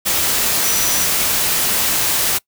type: tone in noise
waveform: sine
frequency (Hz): 5890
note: F#8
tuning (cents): -9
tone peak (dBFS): -22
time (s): 0.63-1.06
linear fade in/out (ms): 20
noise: white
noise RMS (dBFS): -17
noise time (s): 0.05-2.39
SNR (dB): -8
effects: noise-tail reverb RT60 0.1 s tail -23 dB re dry